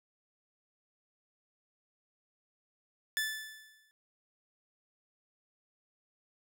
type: tone with exponential decay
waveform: sawtooth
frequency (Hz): 1748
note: A6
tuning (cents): -12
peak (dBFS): -25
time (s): 3.17-3.91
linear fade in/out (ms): 0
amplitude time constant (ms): 160
effects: none